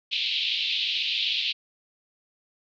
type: band-pass noise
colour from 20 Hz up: white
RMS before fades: -27 dBFS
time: 0.11-1.53 s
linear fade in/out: 20 ms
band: 2600 to 4000 Hz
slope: 48 dB/octave
effects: none